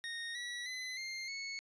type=tone with pitch steps; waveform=25% pulse; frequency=1856 / 1937.1 / 2022 / 2110 / 2202 Hz; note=A#6 / B6 / B6 / C7 / C#7; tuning=-8 / -34 / +40 / +14 / -12 cents; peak=-36 dBFS; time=0.04-1.59 s; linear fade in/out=0 ms; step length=310 ms; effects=resampled to 22050 Hz